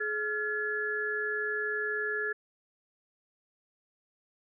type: tone cluster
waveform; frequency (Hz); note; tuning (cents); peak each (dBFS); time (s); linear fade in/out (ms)
sine; 424.7 / 1392 / 1704; G#4 / F6 / G#6; +39 / -6 / +44; -35 / -38 / -31; 0-2.33; 10
effects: none